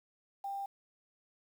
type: tone with quantisation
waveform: sine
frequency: 793 Hz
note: G5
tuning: 20 cents sharp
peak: -36 dBFS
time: 0.44-0.66 s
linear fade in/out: 5 ms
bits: 10
effects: none